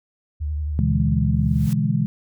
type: tone with vibrato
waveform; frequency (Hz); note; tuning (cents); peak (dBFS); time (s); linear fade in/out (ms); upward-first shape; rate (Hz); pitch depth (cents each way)
sine; 74.9; D2; +35; -22; 0.4-1.68; 20; triangle; 11; 62
type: chord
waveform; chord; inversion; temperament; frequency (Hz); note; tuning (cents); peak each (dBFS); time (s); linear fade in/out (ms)
sine; E dominant seventh; second; equal; 123.47 / 146.83 / 164.81 / 207.7; B2 / D3 / E3 / G#3; 0 / 0 / 0 / 0; -23; 0.79-2.06; 0
type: noise with exponential growth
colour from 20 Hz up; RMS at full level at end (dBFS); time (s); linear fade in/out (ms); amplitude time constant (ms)
white; -37; 1.32-1.73; 0; 87
effects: none